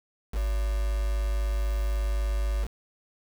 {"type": "tone with quantisation", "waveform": "sine", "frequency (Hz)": 51.91, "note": "G#1", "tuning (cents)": 0, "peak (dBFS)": -24, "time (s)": [0.32, 2.68], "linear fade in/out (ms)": 50, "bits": 6, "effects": []}